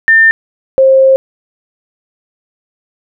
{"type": "tone pair in turn", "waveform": "sine", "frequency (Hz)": [1800, 531.9], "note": ["A6", "C5"], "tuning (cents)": [39, 28], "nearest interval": "octave + major sixth", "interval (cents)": 2111, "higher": "first", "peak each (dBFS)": -3, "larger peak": "neither", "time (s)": [[0.08, 0.31], [0.78, 1.16]], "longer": "second", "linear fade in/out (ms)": 0, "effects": []}